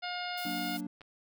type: harmonic tone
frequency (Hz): 714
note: F5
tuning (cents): +38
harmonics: 1 / 2 / 3 / 4 / 5 / 6 / 7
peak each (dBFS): -38 / -41 / -43 / -44 / -45 / -46 / -46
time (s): 0.02-0.78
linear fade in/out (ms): 20
type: noise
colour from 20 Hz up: blue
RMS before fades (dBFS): -46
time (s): 0.37-0.81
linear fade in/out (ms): 10
type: chord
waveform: triangle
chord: Gb augmented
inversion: none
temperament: equal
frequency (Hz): 185 / 233.1 / 293.7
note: Gb3 / Bb3 / D4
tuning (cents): 0 / 0 / 0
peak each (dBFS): -39 / -39 / -36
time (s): 0.45-0.87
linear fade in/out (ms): 5
type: clicks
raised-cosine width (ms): 0.3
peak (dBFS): -36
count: 2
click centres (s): 1.009 / 1.016
effects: none